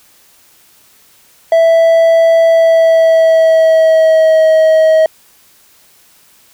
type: tone with pitch glide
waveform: triangle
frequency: 659.3 to 635.4 Hz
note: E5 to D#5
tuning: 0 to +36 cents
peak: -3 dBFS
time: 1.52-5.06 s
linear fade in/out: 2 ms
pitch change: -64 cents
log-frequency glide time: 2.47-4.47 s
effects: white hiss -47 dBFS RMS until 6.53 s